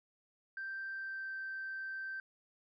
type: tone with pitch glide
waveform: sine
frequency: 1568 to 1558.1 Hz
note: G6 to G6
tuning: 0 to -11 cents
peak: -38 dBFS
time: 0.57-2.2 s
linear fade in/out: 2 ms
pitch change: -11 cents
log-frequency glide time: 0.92-1.34 s
effects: tanh soft clip ceiling -35 dBFS